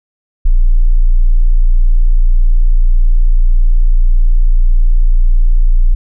sine tone, 29.14 Hz, A#0, in tune, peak -4 dBFS, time 0.45-5.95 s, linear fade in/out 10 ms, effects none

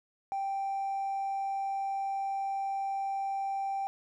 triangle tone with hard clipping, 784 Hz, G5, in tune, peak -30 dBFS, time 0.32-3.87 s, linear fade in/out 0 ms, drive 2 dB, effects none

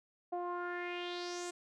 sawtooth tone with low-pass filter sweep, 352.4 Hz, F4, 16 cents sharp, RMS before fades -40 dBFS, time 0.32-1.51 s, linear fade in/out 10 ms, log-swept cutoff 730 to 8200 Hz, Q 3.9, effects none

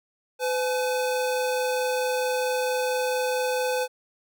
square tone pair together, 505.1 / 850 Hz, B4 / G#5, +39 / +40 cents, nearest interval major sixth, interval 901 cents, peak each -25 / -31 dBFS, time 0.39-3.88 s, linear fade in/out 50 ms, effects none

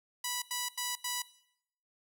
5% pulse tone bursts, 983 Hz, B5, 8 cents flat, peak -21 dBFS, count 4, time 0.24-1.221 s, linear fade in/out 5 ms, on 180 ms, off 87 ms, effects noise-tail reverb RT60 0.7 s tail -18 dB re dry

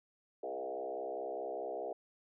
sine tone with frequency modulation, 554.4 Hz, C#5, in tune, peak -37 dBFS, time 0.43-1.93 s, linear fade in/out 5 ms, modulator 64.8 Hz, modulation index 2.8, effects none

